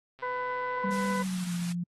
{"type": "click train", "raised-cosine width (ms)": 0.3, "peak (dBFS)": -35, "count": 123, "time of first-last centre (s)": [0.19, 1.114], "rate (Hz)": 132}
{"type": "harmonic tone", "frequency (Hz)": 499.6, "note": "B4", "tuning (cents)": 20, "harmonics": [1, 2, 3, 4], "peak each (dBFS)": [-35, -32, -39, -41], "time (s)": [0.22, 1.23], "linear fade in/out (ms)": 10}
{"type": "tone with pitch glide", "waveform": "sine", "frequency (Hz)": [196, 174.62], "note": ["G3", "F3"], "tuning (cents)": [0, 0], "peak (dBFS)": -29, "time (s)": [0.84, 1.84], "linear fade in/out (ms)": 10, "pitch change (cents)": -200, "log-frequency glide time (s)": [1.11, 1.54]}
{"type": "band-stop noise", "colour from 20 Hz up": "white", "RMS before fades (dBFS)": -41, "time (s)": [0.91, 1.73], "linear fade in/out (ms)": 10, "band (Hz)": [130, 740], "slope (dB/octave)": 24}
{"effects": ["low-pass 10000 Hz 12 dB/octave", "AAC 32 kbps"]}